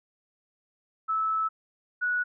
sine tone pair in turn, 1306 / 1467.2 Hz, E6 / F#6, -17 / -15 cents, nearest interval major second, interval 202 cents, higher second, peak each -24 dBFS, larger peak neither, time 1.08-1.49 / 2.01-2.24 s, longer first, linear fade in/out 20 ms, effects none

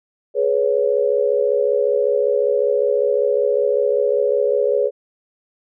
sine tone cluster, 419.1 / 493.7 / 559 Hz, G#4 / B4 / C#5, +16 / -1 / +14 cents, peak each -19 dBFS, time 0.34-4.91 s, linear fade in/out 50 ms, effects none

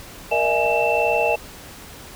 sine tone cluster, 468.7 / 603 / 665 / 836 / 2672 Hz, A#4 / D5 / E5 / G#5 / E7, +9 / +46 / +15 / +11 / +23 cents, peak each -23 dBFS, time 0.31-1.36 s, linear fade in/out 10 ms, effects pink hiss -40 dBFS RMS until 2.15 s

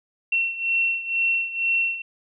sine beating tone pair, 2715 / 2717.1 Hz, F7 / F7, -50 / -48 cents, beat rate 2.1 Hz, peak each -22 / -26 dBFS, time 0.32-2.02 s, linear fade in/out 5 ms, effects none

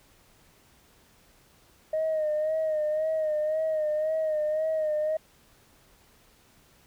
sine tone with vibrato, 621 Hz, D#5, 3 cents flat, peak -23 dBFS, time 1.93-5.17 s, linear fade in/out 5 ms, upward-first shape sine, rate 1.9 Hz, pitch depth 44 cents each way, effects tanh soft clip ceiling -21 dBFS + pink hiss -60 dBFS RMS until 6.86 s

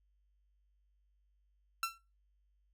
sawtooth tone with exponential decay, 1348 Hz, E6, 38 cents sharp, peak -26 dBFS, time 1.83-1.98 s, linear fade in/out 2 ms, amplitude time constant 32 ms, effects noise-tail reverb RT60 0.3 s tail -18 dB re dry + added 50 Hz sine -70 dBFS peak until 2.73 s

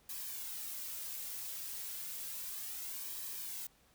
blue noise with flanger, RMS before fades -43 dBFS, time 0.09-3.67 s, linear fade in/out 5 ms, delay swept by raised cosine 1.4 to 3.4 ms, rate 0.32 Hz, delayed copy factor -0.55, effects pink hiss -68 dBFS RMS until 3.94 s

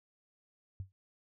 sine tone with exponential decay, 95.5 Hz, G2, 45 cents flat, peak -34 dBFS, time 0.8-0.92 s, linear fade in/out 0 ms, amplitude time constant 24 ms, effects none

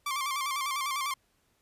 sawtooth tone with vibrato, 1108.7 Hz, C#6, in tune, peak -26 dBFS, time 0.06-1.14 s, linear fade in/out 5 ms, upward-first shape square, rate 10 Hz, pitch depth 76 cents each way, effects pink hiss -71 dBFS RMS until 1.61 s + resampled to 32000 Hz

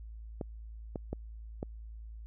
clicks, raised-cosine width 2 ms, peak -22 dBFS, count 4, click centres 0.412 / 0.958 / 1.13 / 1.629 s, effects added 55 Hz sine -43 dBFS peak until 2.26 s

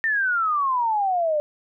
sine exponential sweep, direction down, 1834 to 585 Hz, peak -19 dBFS, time 0.04-1.4 s, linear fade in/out 0 ms, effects none

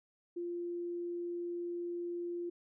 sine tone, 347.3 Hz, F4, 10 cents flat, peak -36 dBFS, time 0.36-2.5 s, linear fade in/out 10 ms, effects none

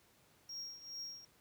triangle tone with tremolo, 5588 Hz, F8, in tune, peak -40 dBFS, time 0.49-1.25 s, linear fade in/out 5 ms, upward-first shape triangle, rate 2.4 Hz, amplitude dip 80%, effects pink hiss -68 dBFS RMS until 1.4 s + high-pass 80 Hz 12 dB/octave

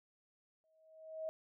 sine tone with exponential growth, 636 Hz, D#5, 38 cents sharp, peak -36 dBFS, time 0.64-1.29 s, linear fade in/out 0 ms, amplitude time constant 140 ms, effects none

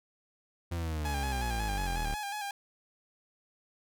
40% pulse linear sweep, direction down, 87 to 35 Hz, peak -31 dBFS, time 0.71-2.15 s, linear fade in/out 10 ms
sawtooth tone with vibrato, 822 Hz, G#5, 18 cents flat, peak -31 dBFS, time 1.05-2.51 s, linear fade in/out 2 ms, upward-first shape square, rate 5.5 Hz, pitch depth 43 cents each way
effects none

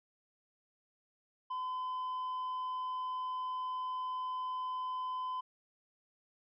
sine tone with tanh clipping, 1017 Hz, C6, 50 cents flat, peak -36 dBFS, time 1.5-5.41 s, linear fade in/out 10 ms, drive 3 dB, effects none

